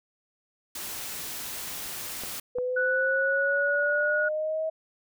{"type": "noise", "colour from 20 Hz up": "white", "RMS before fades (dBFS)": -36, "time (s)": [0.75, 2.4], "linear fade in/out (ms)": 5}
{"type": "clicks", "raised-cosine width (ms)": 1, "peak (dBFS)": -24, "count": 2, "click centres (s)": [2.236, 2.585]}
{"type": "linear sweep", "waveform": "sine", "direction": "up", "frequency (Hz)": [493.9, 640], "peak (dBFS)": -26, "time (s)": [2.55, 4.7], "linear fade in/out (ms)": 10}
{"type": "tone with pitch glide", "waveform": "sine", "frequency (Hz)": [1480, 1452.9], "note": ["F#6", "F#6"], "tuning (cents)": [0, -32], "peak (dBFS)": -24, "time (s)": [2.76, 4.29], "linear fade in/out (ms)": 10, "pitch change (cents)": -32, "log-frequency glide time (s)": [2.97, 3.83]}
{"effects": []}